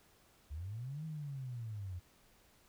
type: linear two-way sweep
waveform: sine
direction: up then down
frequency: 67.6 to 160.5 to 86 Hz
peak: -40 dBFS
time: 0.5-2 s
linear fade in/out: 20 ms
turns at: 1.05 s
effects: pink hiss -67 dBFS RMS until 2.68 s